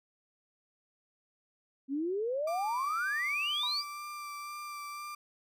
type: exponential sweep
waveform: sine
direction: up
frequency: 261.6 to 4973 Hz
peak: -30 dBFS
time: 1.88-3.84 s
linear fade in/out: 50 ms
type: tone with vibrato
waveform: 35% pulse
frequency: 1179 Hz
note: D6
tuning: 6 cents sharp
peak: -38 dBFS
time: 2.47-5.15 s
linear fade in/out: 5 ms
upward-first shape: sine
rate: 2 Hz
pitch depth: 16 cents each way
type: tone with exponential decay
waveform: sine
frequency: 989 Hz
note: B5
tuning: 2 cents sharp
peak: -35 dBFS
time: 3.63-3.85 s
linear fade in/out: 5 ms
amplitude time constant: 46 ms
effects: none